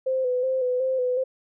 sine tone with vibrato, 511 Hz, C5, 41 cents flat, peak -21 dBFS, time 0.06-1.24 s, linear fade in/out 10 ms, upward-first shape square, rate 2.7 Hz, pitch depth 37 cents each way, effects none

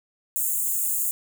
white high-pass noise, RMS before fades -25 dBFS, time 0.36-1.11 s, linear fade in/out 0 ms, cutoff 6800 Hz, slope 96 dB/octave, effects none

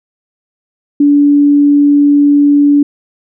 sine tone, 288.2 Hz, D4, 33 cents flat, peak -4 dBFS, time 1-2.83 s, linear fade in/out 5 ms, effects none

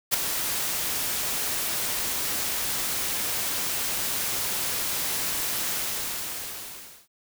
white noise with ADSR envelope, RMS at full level -19 dBFS, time 0.11-7.08 s, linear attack 30 ms, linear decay 6 ms, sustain -9 dB, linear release 1400 ms, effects none

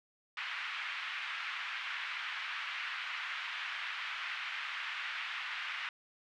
white band-pass noise, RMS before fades -40 dBFS, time 0.37-5.89 s, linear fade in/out 2 ms, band 1200 to 2800 Hz, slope 24 dB/octave, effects none

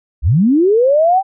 sine linear sweep, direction up, 51.91 to 792 Hz, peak -8 dBFS, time 0.22-1.23 s, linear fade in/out 50 ms, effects none

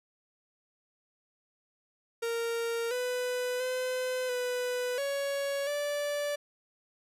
45% pulse tone with pitch steps, 463.5 / 497.9 / 509 / 496.3 / 559 / 582 Hz, A#4 / B4 / C5 / B4 / C#5 / D5, -10 / +14 / -48 / +8 / +14 / -16 cents, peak -30 dBFS, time 2.22-6.36 s, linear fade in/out 10 ms, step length 690 ms, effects resampled to 32000 Hz

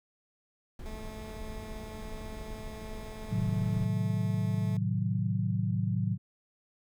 brown noise, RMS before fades -42 dBFS, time 0.79-3.85 s, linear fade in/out 2 ms
15% pulse tone, 217.1 Hz, A3, 23 cents flat, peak -37 dBFS, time 0.86-4.77 s, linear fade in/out 0 ms
sine chord, A diminished seventh, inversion none, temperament equal, 110 / 130.81 / 155.56 / 185 Hz, A2 / C3 / Eb3 / Gb3, 0 / 0 / 0 / 0 cents, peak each -30 / -35 / -35 / -32 dBFS, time 3.29-6.18 s, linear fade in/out 50 ms
effects none

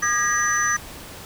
sine tone cluster, 1214 / 1650 / 1900 / 6010 Hz, D#6 / G#6 / A#6 / F#8, -43 / -12 / +33 / +26 cents, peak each -24 dBFS, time 0.02-0.77 s, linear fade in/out 10 ms, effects pink hiss -39 dBFS RMS until 1.25 s

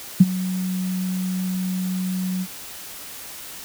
sine tone with ADSR envelope, 185 Hz, F#3, in tune, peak -4 dBFS, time 0.2-2.47 s, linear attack 9 ms, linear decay 35 ms, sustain -18 dB, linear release 52 ms, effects white hiss -37 dBFS RMS until 3.64 s

